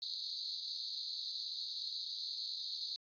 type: band-pass noise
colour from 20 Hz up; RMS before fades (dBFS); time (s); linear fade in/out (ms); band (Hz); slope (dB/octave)
white; -42; 0.02-2.96; 0; 3900 to 4600; 96
effects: resampled to 11025 Hz